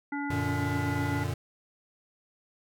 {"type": "harmonic tone", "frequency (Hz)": 285.4, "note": "D4", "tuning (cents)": -49, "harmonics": [1, 3, 5, 7], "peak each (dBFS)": [-32, -37, -39, -40], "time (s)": [0.12, 1.24], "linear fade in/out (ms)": 5}
{"type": "chord", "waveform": "square", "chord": "Gb augmented", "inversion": "none", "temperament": "equal", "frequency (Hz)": [92.5, 116.54, 146.83], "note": ["Gb2", "Bb2", "D3"], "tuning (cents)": [0, 0, 0], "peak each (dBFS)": [-34, -34, -36], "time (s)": [0.3, 1.34], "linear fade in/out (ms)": 5}
{"effects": []}